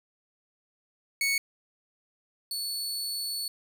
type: tone pair in turn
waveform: sawtooth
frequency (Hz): 2217 / 4434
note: C#7 / C#8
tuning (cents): 0 / 0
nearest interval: octave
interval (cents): 1200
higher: second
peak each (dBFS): -21 / -28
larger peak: first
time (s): 1.21-1.38 / 2.51-3.48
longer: second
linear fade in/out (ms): 2
effects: none